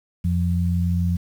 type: tone pair together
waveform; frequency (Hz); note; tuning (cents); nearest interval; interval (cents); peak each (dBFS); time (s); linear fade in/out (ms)
sine; 87.15 / 174.61; F2 / F3; -3 / 0; octave; 1203; -20 / -22; 0.24-1.17; 10
effects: 8-bit